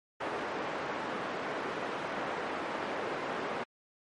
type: band-pass noise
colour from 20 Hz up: pink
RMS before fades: -36 dBFS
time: 0.2-3.64 s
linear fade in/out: 10 ms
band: 340 to 1700 Hz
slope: 12 dB/octave
effects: MP3 48 kbps